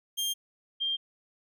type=tone pair in turn; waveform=sawtooth / sine; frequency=3200 / 3189 Hz; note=G7 / G7; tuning=+35 / +29 cents; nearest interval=unison; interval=6 cents; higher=first; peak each=-25 / -27 dBFS; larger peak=first; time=0.17-0.34 / 0.8-0.97 s; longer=neither; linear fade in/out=20 ms; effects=none